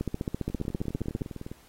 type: two click trains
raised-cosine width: 3 ms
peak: -16 / -24 dBFS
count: 19 / 21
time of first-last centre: 0.01-1.218 / 0.5-1.515 s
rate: 14.9 / 19.7 Hz
effects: pink hiss -58 dBFS RMS until 1.68 s + AAC 48 kbps